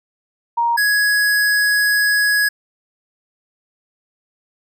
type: tone pair in turn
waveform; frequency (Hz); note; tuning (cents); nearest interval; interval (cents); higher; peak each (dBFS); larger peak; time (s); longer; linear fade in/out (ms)
sine / square; 938 / 1671.3; A#5 / G#6; +11 / +10; minor seventh; 999; second; -14; neither; 0.57-0.77 / 0.77-2.49; second; 10
effects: none